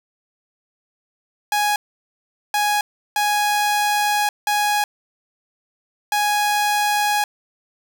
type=tone bursts at uneven times; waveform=sawtooth; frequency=830.6 Hz; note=G#5; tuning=in tune; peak=-13 dBFS; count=5; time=1.52-1.76 / 2.54-2.81 / 3.16-4.29 / 4.47-4.84 / 6.12-7.24 s; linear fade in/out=2 ms; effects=none